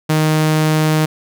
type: tone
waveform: sawtooth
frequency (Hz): 155.56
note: D#3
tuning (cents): 0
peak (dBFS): -8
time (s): 0.09-1.06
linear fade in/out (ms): 10
effects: none